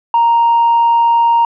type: tone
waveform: sine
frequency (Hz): 932.3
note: A#5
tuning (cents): 0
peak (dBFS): -6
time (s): 0.14-1.45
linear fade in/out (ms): 2
effects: tanh soft clip ceiling -5 dBFS